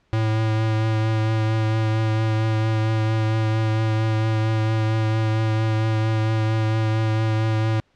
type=tone with vibrato; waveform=square; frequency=110 Hz; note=A2; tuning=in tune; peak=-19 dBFS; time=0.13-7.8 s; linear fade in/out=0 ms; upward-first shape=triangle; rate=4.4 Hz; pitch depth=20 cents each way; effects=pink hiss -64 dBFS RMS until 7.95 s + low-pass 4000 Hz 12 dB/octave